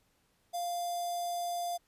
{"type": "tone with notch filter", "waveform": "square", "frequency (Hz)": 698.5, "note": "F5", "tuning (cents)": 0, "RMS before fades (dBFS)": -35, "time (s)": [0.53, 1.78], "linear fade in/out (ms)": 20, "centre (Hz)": 2000, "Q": 0.71, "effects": ["pink hiss -72 dBFS RMS until 1.87 s", "resampled to 32000 Hz"]}